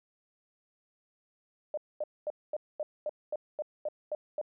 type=tone bursts; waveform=sine; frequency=603 Hz; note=D5; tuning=46 cents sharp; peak=-30 dBFS; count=11; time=1.74-4.414 s; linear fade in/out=2 ms; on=34 ms; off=230 ms; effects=none